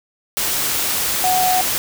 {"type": "tone in noise", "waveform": "sine", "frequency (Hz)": 738, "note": "F#5", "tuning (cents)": -5, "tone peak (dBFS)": -15, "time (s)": [1.24, 1.61], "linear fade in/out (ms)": 0, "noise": "white", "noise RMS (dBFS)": -20, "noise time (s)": [0.37, 1.78], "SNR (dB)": 2, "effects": []}